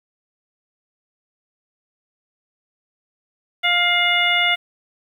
harmonic tone with a mistuned harmonic, 702 Hz, F5, 9 cents sharp, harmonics 1 / 2 / 3 / 4 / 5, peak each -24 / -24 / -18 / -21 / -23 dBFS, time 3.63-4.56 s, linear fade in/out 20 ms, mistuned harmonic 4, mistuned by +45 cents, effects 8-bit

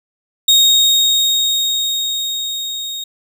35% pulse tone with level ramp, 3729 Hz, A#7, in tune, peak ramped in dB -5 to -21 dBFS, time 0.48-3.04 s, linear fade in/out 5 ms, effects none

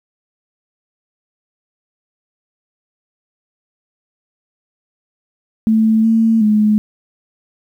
sine tone with pitch steps, 220.6 / 225 / 212.4 Hz, A3 / A3 / G#3, +5 / +39 / +39 cents, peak -9 dBFS, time 5.67-6.78 s, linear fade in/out 0 ms, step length 370 ms, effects 8-bit

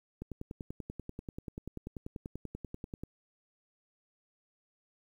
click train, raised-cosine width 3 ms, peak -27 dBFS, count 30, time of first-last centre 0.22-3.036 s, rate 10.3 Hz, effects 10-bit

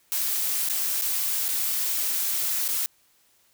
blue noise with dropouts, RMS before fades -26 dBFS, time 0.12-2.86 s, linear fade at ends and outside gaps 0 ms, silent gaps 0.688-0.697 / 1.013-1.02 / 1.482-1.488 / 2.68-2.687 s, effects white hiss -63 dBFS RMS until 3.53 s

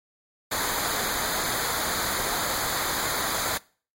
pink noise with comb filter, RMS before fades -27 dBFS, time 0.51-3.58 s, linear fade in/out 10 ms, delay 0.36 ms, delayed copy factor -0.75, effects noise-tail reverb RT60 0.4 s tail -22 dB re dry + MP3 64 kbps

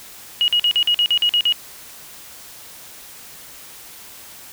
sine tone bursts, 2894 Hz, F#7, 39 cents flat, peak -13 dBFS, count 10, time 0.41-1.524 s, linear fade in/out 0 ms, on 70 ms, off 46 ms, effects white hiss -40 dBFS RMS until 4.52 s

